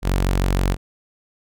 sawtooth tone, 46.33 Hz, F#1, 3 cents sharp, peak -13 dBFS, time 0.02-0.77 s, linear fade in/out 50 ms, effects none

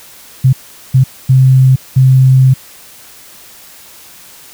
sine tone bursts at uneven times, 130.9 Hz, C3, 1 cent sharp, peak -3 dBFS, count 4, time 0.44-0.53 / 0.94-1.04 / 1.29-1.76 / 1.96-2.54 s, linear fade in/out 10 ms, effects white hiss -37 dBFS RMS until 4.53 s

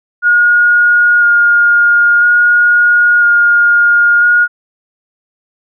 sine tone with vibrato, 1428 Hz, F6, 38 cents sharp, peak -5 dBFS, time 0.22-4.48 s, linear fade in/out 50 ms, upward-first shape square, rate 0.5 Hz, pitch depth 10 cents each way, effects none

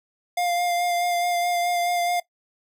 square tone with vibrato, 702 Hz, F5, 9 cents sharp, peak -22 dBFS, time 0.37-2.2 s, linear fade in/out 5 ms, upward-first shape sine, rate 4.7 Hz, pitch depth 17 cents each way, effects noise-tail reverb RT60 0.1 s tail -18 dB re dry

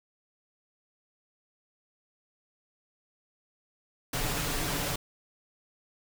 pink noise with comb filter, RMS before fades -31 dBFS, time 4.13-4.96 s, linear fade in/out 5 ms, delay 6.9 ms, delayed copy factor +0.55, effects none

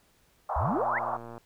pink band-pass noise, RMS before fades -31 dBFS, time 0.49-1.17 s, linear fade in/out 5 ms, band 640 to 1200 Hz, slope 48 dB/octave
sine exponential sweep, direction up, 60 to 2183 Hz, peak -27 dBFS, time 0.56-0.99 s, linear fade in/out 5 ms
click train, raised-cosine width 1 ms, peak -29 dBFS, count 91, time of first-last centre 0.61-1.379 s, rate 117 Hz
effects pink hiss -65 dBFS RMS until 1.45 s

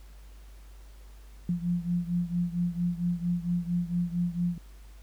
sine beating tone pair, 173.3 / 177.7 Hz, F3 / F3, -13 / +30 cents, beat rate 4.4 Hz, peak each -28 / -31 dBFS, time 1.49-4.58 s, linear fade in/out 2 ms, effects added 50 Hz sine -46 dBFS peak until 5.02 s + pink hiss -60 dBFS RMS until 5.02 s

